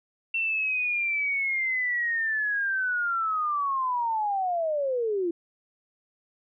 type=linear sweep; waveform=sine; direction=down; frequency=2711 to 329.6 Hz; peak=-24 dBFS; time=0.34-5.31 s; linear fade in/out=5 ms; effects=none

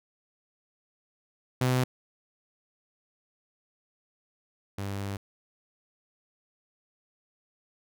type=tone pair in turn; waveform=sawtooth; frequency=127.2 / 99.25 Hz; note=C3 / G2; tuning=-48 / +22 cents; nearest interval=major third; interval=430 cents; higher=first; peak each=-19 / -28 dBFS; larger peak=first; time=1.61-1.84 / 4.78-5.17 s; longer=second; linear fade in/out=5 ms; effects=none

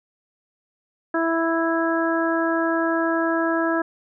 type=harmonic tone; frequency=329.6 Hz; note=E4; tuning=in tune; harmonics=1 / 2 / 3 / 4 / 5; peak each=-22 / -25 / -29 / -28 / -27 dBFS; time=1.14-3.82 s; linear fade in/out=5 ms; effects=none

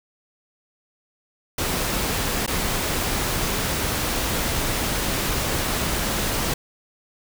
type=noise with dropouts; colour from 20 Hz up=pink; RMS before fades=-24 dBFS; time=1.58-6.54 s; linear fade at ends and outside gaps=5 ms; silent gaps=2.464-2.476 s; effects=none

